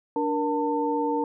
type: tone cluster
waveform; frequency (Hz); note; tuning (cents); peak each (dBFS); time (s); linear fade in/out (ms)
sine; 293.1 / 471.2 / 896; D4 / A#4 / A5; -3 / +19 / +31; -27; 0.16-1.24; 2
effects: none